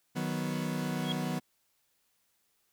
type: chord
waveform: 40% pulse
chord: B major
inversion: first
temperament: equal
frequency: 155.56 / 185 / 246.9 Hz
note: D#3 / F#3 / B3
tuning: 0 / 0 / 0 cents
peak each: -35 dBFS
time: 0.15-1.4 s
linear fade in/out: 20 ms
type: tone with exponential growth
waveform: sine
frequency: 3287 Hz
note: G#7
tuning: 19 cents flat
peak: -29 dBFS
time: 0.98-1.12 s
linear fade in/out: 1 ms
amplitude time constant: 29 ms
effects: white hiss -74 dBFS RMS until 2.72 s